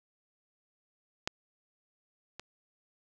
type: clicks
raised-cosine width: 0.2 ms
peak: -13 / -24 dBFS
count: 2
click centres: 1.275 / 2.396 s
effects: none